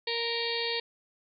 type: harmonic tone with a mistuned harmonic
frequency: 466.2 Hz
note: A#4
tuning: in tune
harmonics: 1 / 2 / 4 / 5 / 6 / 7 / 8 / 9 / 10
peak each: -34 / -40 / -38 / -38 / -40 / -40 / -36 / -39 / -37 dBFS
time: 0.07-0.8 s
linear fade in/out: 5 ms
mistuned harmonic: 10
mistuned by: -47 cents
effects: none